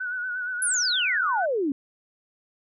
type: tone with vibrato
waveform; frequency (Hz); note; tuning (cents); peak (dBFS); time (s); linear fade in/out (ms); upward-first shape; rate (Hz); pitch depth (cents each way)
sine; 1480; F#6; 0; -27; 0-1.46; 10; sine; 8.5; 49
type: exponential sweep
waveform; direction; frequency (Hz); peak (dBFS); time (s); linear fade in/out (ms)
sine; down; 11000 to 262.2; -22; 0.62-1.72; 2
effects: none